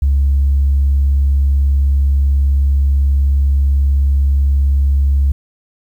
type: tone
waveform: sine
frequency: 69.3 Hz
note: C#2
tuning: in tune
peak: -8 dBFS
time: 0.02-5.32 s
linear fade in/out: 5 ms
effects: tanh soft clip ceiling -6 dBFS + 8-bit